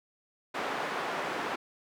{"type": "band-pass noise", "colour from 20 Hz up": "white", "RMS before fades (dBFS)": -34, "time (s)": [0.54, 1.56], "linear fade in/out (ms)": 10, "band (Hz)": [280, 1400], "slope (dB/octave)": 12, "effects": []}